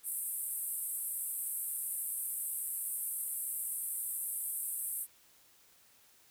white band-pass noise, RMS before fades -38 dBFS, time 0.03-5.07 s, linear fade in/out 50 ms, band 8200 to 14000 Hz, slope 96 dB/octave, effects white hiss -64 dBFS RMS until 6.3 s

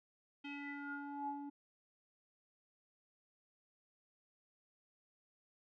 square tone with low-pass filter sweep, 285 Hz, C#4, 48 cents sharp, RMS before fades -45 dBFS, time 0.44-1.5 s, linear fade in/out 10 ms, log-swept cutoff 2900 to 610 Hz, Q 7.9, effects none

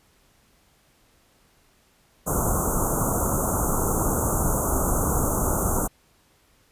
pink band-stop noise, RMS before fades -23 dBFS, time 2.26-5.88 s, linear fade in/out 20 ms, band 1400 to 6400 Hz, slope 96 dB/octave, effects pink hiss -61 dBFS RMS until 6.71 s + resampled to 32000 Hz

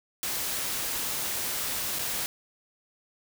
white noise with dropouts, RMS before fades -31 dBFS, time 0.23-2.26 s, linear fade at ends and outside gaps 0 ms, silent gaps 1.987-1.992 s, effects none

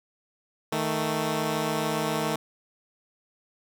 10% pulse tone pair together, 156.6 / 221.3 Hz, D#3 / A3, +11 / +10 cents, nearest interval tritone, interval 599 cents, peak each -20 dBFS, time 0.72-2.36 s, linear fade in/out 5 ms, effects none

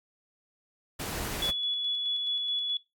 pink noise, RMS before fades -35 dBFS, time 0.99-1.51 s, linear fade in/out 10 ms
sine tone with tremolo, 3406 Hz, G#7, 43 cents sharp, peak -27 dBFS, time 1.42-2.77 s, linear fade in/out 2 ms, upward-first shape square, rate 4.7 Hz, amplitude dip 25%
effects noise-tail reverb RT60 0.2 s tail -20 dB re dry + AAC 64 kbps

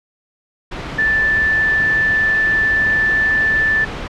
sine tone in noise, 1760 Hz, A6, in tune, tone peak -12 dBFS, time 0.98-3.85 s, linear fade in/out 10 ms, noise pink, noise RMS -26 dBFS, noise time 0.71-4.08 s, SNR +11 dB, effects low-pass 3000 Hz 12 dB/octave

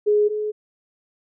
sine tone pair in turn, 418.1 / 424.2 Hz, G#4 / G#4, +12 / +37 cents, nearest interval unison, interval 25 cents, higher second, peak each -14 / -22 dBFS, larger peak first, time 0.06-0.29 / 0.29-0.52 s, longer neither, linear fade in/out 20 ms, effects none

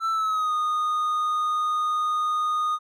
triangle tone with pitch glide, 1329 to 1232.9 Hz, E6 to D#6, +14 to -16 cents, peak -20 dBFS, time 0-2.79 s, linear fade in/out 50 ms, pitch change -130 cents, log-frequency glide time 0.11-0.53 s, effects none

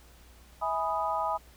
sine chord, E major seventh, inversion none, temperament equal with one note detuned, 649.8 / 830.6 / 987.8 / 1244.5 Hz, E5 / G#5 / B5 / D#6, -25 / 0 / 0 / 0 cents, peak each -34 / -32 / -32 / -33 dBFS, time 0.61-1.38 s, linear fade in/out 20 ms, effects added 60 Hz sine -54 dBFS peak until 1.56 s + pink hiss -58 dBFS RMS until 1.56 s

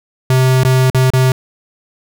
square tone with dropouts, 129.7 Hz, C3, 15 cents flat, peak -9 dBFS, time 0.3-1.32 s, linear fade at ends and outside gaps 2 ms, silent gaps 0.635-0.649 / 0.901-0.946 / 1.103-1.135 s, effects none

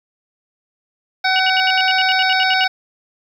harmonic tone, 754 Hz, F#5, 32 cents sharp, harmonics 1 / 2 / 3 / 5 / 6 / 7, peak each -18 / -18 / -21 / -23 / -27 / -25 dBFS, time 1.24-2.68 s, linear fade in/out 10 ms
sine tone bursts, 2889 Hz, F#7, 42 cents flat, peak -17 dBFS, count 13, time 1.36-2.64 s, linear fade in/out 0 ms, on 32 ms, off 72 ms
effects 8-bit

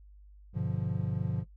triangle chord, G dominant seventh, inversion none, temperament equal with one note detuned, 100 / 123.47 / 146.83 / 174.61 Hz, G2 / B2 / D3 / F3, +35 / 0 / 0 / 0 cents, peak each -33 dBFS, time 0.53-1.45 s, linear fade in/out 50 ms, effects noise-tail reverb RT60 0.1 s tail -17 dB re dry + added 50 Hz sine -51 dBFS peak until 1.56 s

